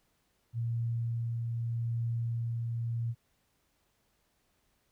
sine tone with tremolo, 116.54 Hz, A#2, in tune, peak -29 dBFS, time 0.53-3.15 s, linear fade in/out 50 ms, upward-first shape triangle, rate 0.82 Hz, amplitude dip 25%, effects pink hiss -74 dBFS RMS until 4.91 s

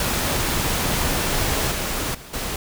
pink noise with level steps, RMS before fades -22 / -25 / -40 / -27 dBFS, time 0-2.56 s, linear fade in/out 2 ms, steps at 1.71 / 2.14 / 2.33 s, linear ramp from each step 10 ms, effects none

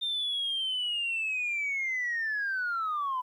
sine linear sweep, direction down, 3629 to 987.8 Hz, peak -27 dBFS, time 0.01-3.22 s, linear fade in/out 20 ms, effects tanh soft clip ceiling -25 dBFS + 11-bit

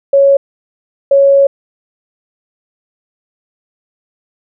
sine tone pair in turn, 554.4 / 554.4 Hz, C#5 / C#5, 0 / 0 cents, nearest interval unison, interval 0 cents, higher neither, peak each -4 dBFS, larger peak neither, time 0.13-0.37 / 1.11-1.47 s, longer second, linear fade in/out 5 ms, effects none

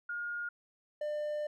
sine / triangle tone pair in turn, 1425 / 598.1 Hz, F6 / D5, +34 / +31 cents, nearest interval octave + minor third, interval 1503 cents, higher first, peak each -35 / -31 dBFS, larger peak second, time 0.09-0.49 / 1.01-1.47 s, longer second, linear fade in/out 5 ms, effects none

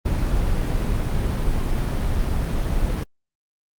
brown noise, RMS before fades -21 dBFS, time 0.05-3.04 s, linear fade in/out 10 ms, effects Opus 32 kbps

